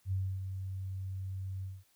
sine tone with ADSR envelope, 95.1 Hz, F#2, 48 cents sharp, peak -29 dBFS, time 0.05-1.84 s, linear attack 68 ms, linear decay 280 ms, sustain -7 dB, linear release 210 ms, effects white hiss -70 dBFS RMS until 1.95 s

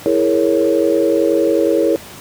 sine chord, A# half-diminished seventh, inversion second, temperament equal, 329.6 / 415.3 / 466.2 / 554.4 Hz, E4 / G#4 / A#4 / C#5, 0 / 0 / 0 / 0 cents, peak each -16 / -18 / -17 / -17 dBFS, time 0.06-1.96 s, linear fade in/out 0 ms, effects pink hiss -35 dBFS RMS until 2.2 s + high-pass 100 Hz 12 dB/octave

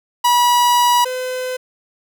45% pulse tone pair in turn, 971 / 508.8 Hz, B5 / C5, -30 / -48 cents, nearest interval major seventh, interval 1118 cents, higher first, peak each -11 / -21 dBFS, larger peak first, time 0.24-1.05 / 1.05-1.57 s, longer first, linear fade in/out 10 ms, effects none

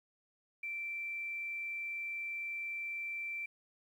sine tone with quantisation, 2343 Hz, D7, 5 cents flat, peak -37 dBFS, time 0.63-3.46 s, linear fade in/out 5 ms, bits 11, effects none

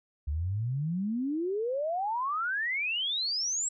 sine exponential sweep, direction up, 69.3 to 7830 Hz, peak -28 dBFS, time 0.27-3.69 s, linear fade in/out 10 ms, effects none

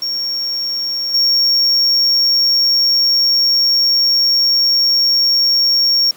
triangle tone with level steps, 5530 Hz, F8, 18 cents flat, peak -16 / -9 dBFS, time 0.02-6.11 s, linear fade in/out 2 ms, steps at 1.14 s, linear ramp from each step 5 ms, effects pink hiss -42 dBFS RMS until 6.16 s + high-pass 200 Hz 12 dB/octave

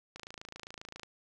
click train, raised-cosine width 0.2 ms, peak -27 dBFS, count 25, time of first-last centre 0.16-1.033 s, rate 27.5 Hz, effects none

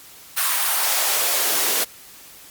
white noise with high-pass filter sweep, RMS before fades -20 dBFS, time 0.36-1.85 s, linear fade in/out 20 ms, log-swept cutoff 1200 to 320 Hz, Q 1.6, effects white hiss -44 dBFS RMS until 2.5 s + Opus 48 kbps

